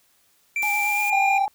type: tone with pitch glide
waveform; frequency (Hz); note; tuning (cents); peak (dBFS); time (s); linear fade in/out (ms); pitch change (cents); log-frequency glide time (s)
triangle; 2349 to 2405; D7 to D7; 0 to +41; -20; 0.56-1.38; 2; +41; 0.81-1.06
type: noise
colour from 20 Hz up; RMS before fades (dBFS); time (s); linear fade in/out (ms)
blue; -34; 0.62-1.1; 2
type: tone with vibrato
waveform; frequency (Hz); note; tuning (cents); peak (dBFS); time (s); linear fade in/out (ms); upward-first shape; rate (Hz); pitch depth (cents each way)
sine; 830.6; G#5; 0; -25; 0.63-1.48; 0; sine; 8.7; 31
type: tone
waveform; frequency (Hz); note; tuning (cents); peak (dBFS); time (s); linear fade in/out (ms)
triangle; 784; G5; 0; -17; 1.12-1.46; 10
effects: white hiss -62 dBFS RMS until 1.54 s